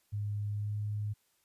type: tone with pitch glide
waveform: sine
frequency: 103.5 to 104.7 Hz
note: G#2 to G#2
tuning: -5 to +15 cents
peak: -32 dBFS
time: 0.12-1.14 s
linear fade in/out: 20 ms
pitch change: +20 cents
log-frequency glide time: 0.51-0.77 s
effects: white hiss -73 dBFS RMS until 1.44 s + resampled to 32000 Hz